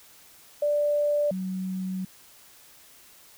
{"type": "tone pair in turn", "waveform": "sine", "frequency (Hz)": [587.3, 187.14], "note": ["D5", "F#3"], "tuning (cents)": [0, 20], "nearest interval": "octave + minor sixth", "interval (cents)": 1980, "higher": "first", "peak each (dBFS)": [-21, -28], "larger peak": "first", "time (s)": [[0.62, 1.31], [1.31, 2.05]], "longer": "second", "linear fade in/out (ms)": 5, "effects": ["white hiss -53 dBFS RMS until 3.37 s"]}